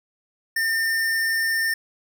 square tone, 1807 Hz, A6, 46 cents sharp, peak -21 dBFS, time 0.56-1.74 s, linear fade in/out 5 ms, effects none

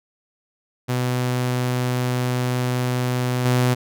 sawtooth tone with level steps, 125.1 Hz, B2, 23 cents sharp, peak -16 / -12 dBFS, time 0.88-3.75 s, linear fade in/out 20 ms, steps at 3.45 s, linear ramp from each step 2 ms, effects none

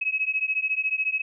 sine beating tone pair, 2553 / 2567 Hz, D#7 / E7, +44 / -47 cents, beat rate 14 Hz, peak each -26 dBFS, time 0.01-1.22 s, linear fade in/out 10 ms, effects none

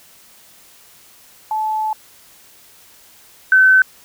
sine tone pair in turn, 867 / 1526.2 Hz, A5 / G6, -26 / -47 cents, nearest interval minor seventh, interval 979 cents, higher second, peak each -17 / -7 dBFS, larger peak second, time 1.51-1.93 / 3.52-3.82 s, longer first, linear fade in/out 2 ms, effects white hiss -47 dBFS RMS until 4.04 s

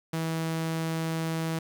sawtooth tone, 162.4 Hz, E3, 26 cents flat, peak -24 dBFS, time 0.13-1.59 s, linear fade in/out 5 ms, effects 10-bit

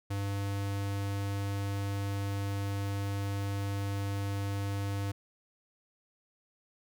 square tone, 99.7 Hz, G2, 30 cents sharp, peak -32 dBFS, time 0.1-5.12 s, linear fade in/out 10 ms, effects none

